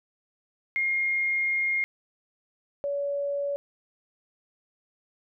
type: tone pair in turn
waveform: sine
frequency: 2133 / 567.2 Hz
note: C7 / C#5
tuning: +33 / +40 cents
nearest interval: octave + major seventh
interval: 2293 cents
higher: first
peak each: -23 / -26 dBFS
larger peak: first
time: 0.76-1.84 / 2.84-3.56 s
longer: first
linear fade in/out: 0 ms
effects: none